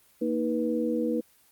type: tone cluster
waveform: sine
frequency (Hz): 232.9 / 314 / 486.3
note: A#3 / D#4 / B4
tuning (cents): -1 / +16 / -27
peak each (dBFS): -29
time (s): 0.21-1.21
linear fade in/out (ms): 10
effects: white hiss -61 dBFS RMS until 1.51 s + Opus 24 kbps